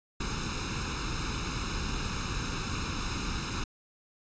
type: noise with comb filter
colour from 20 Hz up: pink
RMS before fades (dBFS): -33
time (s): 0.2-3.64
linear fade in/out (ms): 5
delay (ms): 0.77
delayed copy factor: +0.8
effects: resampled to 16000 Hz